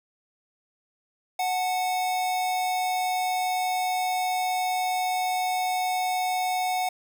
square tone pair together, 736.6 / 876 Hz, F#5 / A5, -8 / -8 cents, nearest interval minor third, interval 300 cents, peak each -25 / -37 dBFS, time 1.39-6.89 s, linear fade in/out 5 ms, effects none

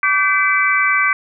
harmonic tone with a mistuned harmonic, 385.6 Hz, G4, 28 cents flat, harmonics 3 / 4 / 5 / 6, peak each -18 / -18 / -18 / -18 dBFS, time 0.03-1.13 s, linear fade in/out 2 ms, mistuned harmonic 5, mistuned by +74 cents, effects none

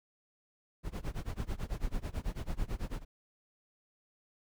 brown noise with tremolo, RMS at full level -33 dBFS, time 0.83-3.05 s, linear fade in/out 50 ms, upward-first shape sine, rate 9.1 Hz, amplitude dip 95%, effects none

